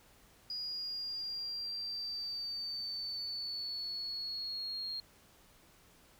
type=linear sweep; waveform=triangle; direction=down; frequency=4900 to 4240 Hz; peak=-34 dBFS; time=0.5-5 s; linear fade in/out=2 ms; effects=tanh soft clip ceiling -35 dBFS + pink hiss -63 dBFS RMS until 6.19 s